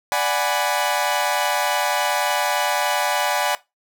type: chord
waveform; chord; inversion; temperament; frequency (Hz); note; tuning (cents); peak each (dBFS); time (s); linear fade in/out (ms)
sawtooth; G# half-diminished seventh; second; equal; 587.3 / 740 / 830.6 / 987.8; D5 / F#5 / G#5 / B5; 0 / 0 / 0 / 0; -21 / -20 / -20 / -22; 0.12-3.55; 0
effects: noise-tail reverb RT60 0.2 s tail -18 dB re dry